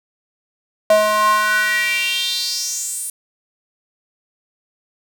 square tone with high-pass filter sweep, 212.3 Hz, G#3, 38 cents sharp, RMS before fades -18 dBFS, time 0.9-3.1 s, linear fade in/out 2 ms, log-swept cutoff 650 to 9900 Hz, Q 4.9, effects none

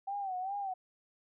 sine tone with vibrato, 770 Hz, G5, 31 cents flat, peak -34 dBFS, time 0.07-0.74 s, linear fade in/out 10 ms, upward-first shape sine, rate 2.5 Hz, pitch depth 95 cents each way, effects none

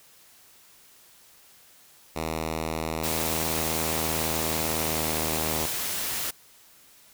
5% pulse tone with pitch glide, 79.9 to 78.44 Hz, D#2 to D#2, +47 to +15 cents, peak -17 dBFS, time 2.15-5.67 s, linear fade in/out 20 ms, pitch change -32 cents, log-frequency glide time 4.62-5.55 s
white noise, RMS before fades -30 dBFS, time 3.03-6.31 s, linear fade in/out 10 ms
effects white hiss -55 dBFS RMS until 7.13 s

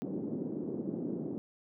white band-pass noise, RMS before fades -37 dBFS, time 0.02-1.38 s, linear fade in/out 0 ms, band 170 to 360 Hz, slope 24 dB/octave, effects none

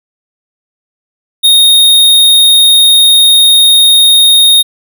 square tone, 3710 Hz, A#7, 9 cents flat, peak -3 dBFS, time 1.43-4.63 s, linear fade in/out 20 ms, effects none

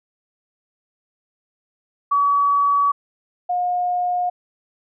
sine tone pair in turn, 1137 / 716.3 Hz, C#6 / F5, +44 / +44 cents, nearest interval minor sixth, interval 800 cents, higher first, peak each -14 / -18 dBFS, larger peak first, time 2.11-2.92 / 3.49-4.3 s, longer neither, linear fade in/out 10 ms, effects none

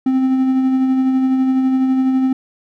triangle tone with tremolo, 261.6 Hz, C4, in tune, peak -9 dBFS, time 0.06-2.33 s, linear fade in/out 5 ms, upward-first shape sine, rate 12 Hz, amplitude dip 30%, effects none

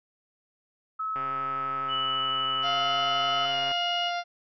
sine tone, 1293 Hz, E6, 34 cents flat, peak -28 dBFS, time 0.99-3.46 s, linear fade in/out 10 ms
click train, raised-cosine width 0.5 ms, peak -24 dBFS, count 346, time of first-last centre 1.16-3.716 s, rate 135 Hz
sine tone with pitch glide, 2960 to 2879 Hz, F#7 to F#7, 0 to -48 cents, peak -28 dBFS, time 1.88-4.12 s, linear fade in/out 50 ms, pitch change -48 cents, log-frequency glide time 3.5-3.55 s
harmonic tone, 698.5 Hz, F5, in tune, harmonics 1 / 2 / 3 / 4 / 5 / 6 / 7 / 8, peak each -29 / -35 / -39 / -41 / -43 / -45 / -46 / -47 dBFS, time 2.62-4.24 s, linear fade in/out 50 ms
effects none

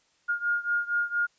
sine beating tone pair, 1419 / 1423.3 Hz, F6 / F6, +27 / +32 cents, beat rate 4.3 Hz, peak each -27 / -29 dBFS, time 0.28-1.27 s, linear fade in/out 20 ms, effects white hiss -67 dBFS RMS until 1.38 s + resampled to 16000 Hz

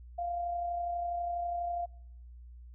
sine tone with amplitude modulation, 696 Hz, F5, 6 cents flat, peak -30 dBFS, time 0.18-1.86 s, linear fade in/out 10 ms, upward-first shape sine, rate 32.2 Hz, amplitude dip 35%, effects noise-tail reverb RT60 0.8 s tail -26 dB re dry + added 60 Hz sine -47 dBFS peak until 2.74 s

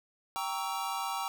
square chord, G diminished seventh, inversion none, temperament equal with one note detuned, 784 / 932.3 / 1125.5 / 1318.5 Hz, G5 / Bb5 / Db6 / Fb6, 0 / 0 / +26 / 0 cents, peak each -38 / -38 / -40 / -40 dBFS, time 0.36-1.28 s, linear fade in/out 0 ms, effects none

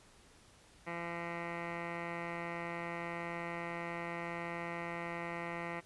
10% pulse tone with low-pass filter, 170.4 Hz, F3, 42 cents flat, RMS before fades -41 dBFS, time 0.86-5.81 s, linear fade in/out 20 ms, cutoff 1900 Hz, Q 9.1, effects pink hiss -62 dBFS RMS until 5.85 s + resampled to 24000 Hz

